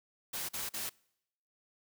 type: noise bursts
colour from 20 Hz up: white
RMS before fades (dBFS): -38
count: 3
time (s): 0.33-0.896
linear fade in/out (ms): 10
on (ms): 160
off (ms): 43
effects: noise-tail reverb RT60 0.8 s tail -26 dB re dry